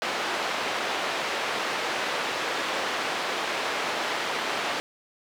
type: band-pass noise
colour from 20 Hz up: pink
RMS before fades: -29 dBFS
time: 0.02-4.8 s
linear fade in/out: 0 ms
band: 500 to 3700 Hz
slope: 12 dB/octave
effects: none